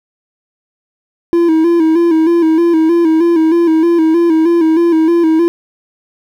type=tone with vibrato; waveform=triangle; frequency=330 Hz; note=E4; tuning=2 cents sharp; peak=-5 dBFS; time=1.33-5.48 s; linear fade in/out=0 ms; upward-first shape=square; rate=3.2 Hz; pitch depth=58 cents each way; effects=7-bit